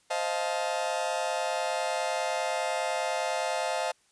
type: chord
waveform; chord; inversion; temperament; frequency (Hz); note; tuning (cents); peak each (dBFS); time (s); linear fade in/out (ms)
40% pulse; F dominant seventh; second; just; 523.8 / 628.6 / 698.5 / 873.1; C5 / Eb5 / F5 / A5; +2 / +18 / 0 / -14; -34 / -32 / -32 / -33; 0.1-3.92; 10
effects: white hiss -66 dBFS RMS until 4.11 s + resampled to 22050 Hz